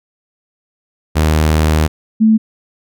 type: tone pair in turn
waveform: sawtooth / sine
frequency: 77.78 / 219.6 Hz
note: D#2 / A3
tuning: 0 / -3 cents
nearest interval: octave + tritone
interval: 1797 cents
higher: second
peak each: -6 dBFS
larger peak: neither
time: 1.15-1.88 / 2.2-2.38 s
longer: first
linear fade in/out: 20 ms
effects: none